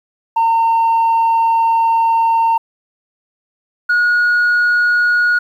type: tone pair in turn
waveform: sine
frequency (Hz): 912 / 1447.7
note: A#5 / F#6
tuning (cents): -38 / -38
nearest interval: minor sixth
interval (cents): 800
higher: second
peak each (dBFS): -8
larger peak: neither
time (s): 0.36-2.58 / 3.89-5.39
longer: first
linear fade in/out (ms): 10
effects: tanh soft clip ceiling -9 dBFS + 8-bit